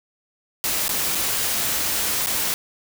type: noise with dropouts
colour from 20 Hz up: white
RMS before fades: -23 dBFS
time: 0.64-2.54 s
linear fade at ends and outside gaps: 0 ms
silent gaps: 0.881-0.892 / 1.149-1.153 / 2.261-2.27 s
effects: none